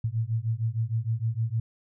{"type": "beating tone pair", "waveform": "sine", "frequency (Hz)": [110.1, 116.6], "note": ["A2", "A#2"], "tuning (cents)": [2, 1], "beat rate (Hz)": 6.5, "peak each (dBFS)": -28, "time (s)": [0.04, 1.6], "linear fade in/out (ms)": 5, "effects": []}